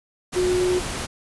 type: tone in noise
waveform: sine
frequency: 363.2 Hz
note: F#4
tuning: 32 cents flat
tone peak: -18 dBFS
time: 0.35-0.8 s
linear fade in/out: 20 ms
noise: pink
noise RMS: -29 dBFS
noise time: 0.32-1.07 s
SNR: +8 dB
effects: resampled to 24000 Hz